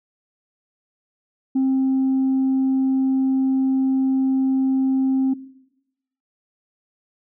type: tone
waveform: sine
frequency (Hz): 264.9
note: C4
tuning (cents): +22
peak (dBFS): -14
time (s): 1.55-5.34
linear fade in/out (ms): 10
effects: noise-tail reverb RT60 0.9 s tail -19 dB re dry + tanh soft clip ceiling -14 dBFS